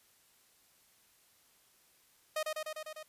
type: tone with echo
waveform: sawtooth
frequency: 621 Hz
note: D#5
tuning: 3 cents flat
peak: -28 dBFS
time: 2.36-2.43 s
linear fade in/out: 5 ms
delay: 100 ms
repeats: 6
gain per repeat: -2 dB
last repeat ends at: 3.03 s
effects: white hiss -67 dBFS RMS until 3.08 s + resampled to 32000 Hz